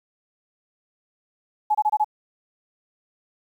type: tone bursts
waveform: sine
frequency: 848 Hz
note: G#5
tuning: 36 cents sharp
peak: -16 dBFS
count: 5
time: 1.7-2.045 s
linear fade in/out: 10 ms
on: 49 ms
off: 25 ms
effects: 9-bit